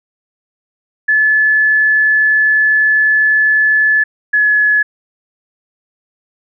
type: tone pair in turn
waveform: sine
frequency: 1726 / 1702.2 Hz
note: A6 / G#6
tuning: -34 / +42 cents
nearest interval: unison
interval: 24 cents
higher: first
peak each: -8 dBFS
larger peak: neither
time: 1.08-4.04 / 4.33-4.83 s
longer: first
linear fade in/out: 10 ms
effects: none